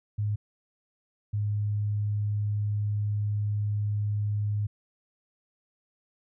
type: tone pair in turn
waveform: sine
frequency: 104.5 / 104.04 Hz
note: G#2 / G#2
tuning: +11 / +4 cents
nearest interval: unison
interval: 7 cents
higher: first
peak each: -25 dBFS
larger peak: neither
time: 0.18-0.36 / 1.33-4.67 s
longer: second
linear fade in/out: 10 ms
effects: none